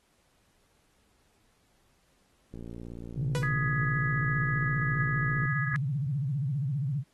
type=click train; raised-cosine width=3 ms; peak=-29 dBFS; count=170; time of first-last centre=2.54-5.454 s; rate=58 Hz
type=tone with vibrato; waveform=sine; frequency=138.6 Hz; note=C#3; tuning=in tune; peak=-27 dBFS; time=3.15-7.04 s; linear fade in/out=50 ms; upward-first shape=sine; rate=15 Hz; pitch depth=190 cents each way
type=tone with exponential decay; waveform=sawtooth; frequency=491.6 Hz; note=B4; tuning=8 cents flat; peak=-24 dBFS; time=3.35-3.54 s; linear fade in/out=1 ms; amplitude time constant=41 ms
type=chord; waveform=sine; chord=G# minor; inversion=second; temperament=equal with one note detuned; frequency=1244.5 / 1677.6 / 1975.5 Hz; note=D#6 / G#6 / B6; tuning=0 / +17 / 0 cents; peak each=-36 / -31 / -37 dBFS; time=3.43-5.76 s; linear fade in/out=0 ms
effects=pink hiss -69 dBFS RMS until 7.13 s + AAC 32 kbps